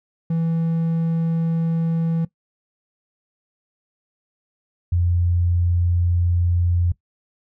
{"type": "tone pair in turn", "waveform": ["triangle", "sine"], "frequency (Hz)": [164.81, 87.31], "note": ["E3", "F2"], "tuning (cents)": [0, 0], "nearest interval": "major seventh", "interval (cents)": 1100, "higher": "first", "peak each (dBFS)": -16, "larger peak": "neither", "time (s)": [[0.3, 2.25], [4.92, 6.92]], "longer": "second", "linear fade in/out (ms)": 5, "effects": ["noise-tail reverb RT60 0.1 s tail -18 dB re dry"]}